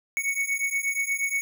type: beating tone pair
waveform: square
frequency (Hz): 2217 / 2225.4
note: C#7 / C#7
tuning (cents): 0 / +6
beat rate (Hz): 8.4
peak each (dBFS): -29 / -28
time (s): 0.17-1.41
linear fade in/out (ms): 0
effects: none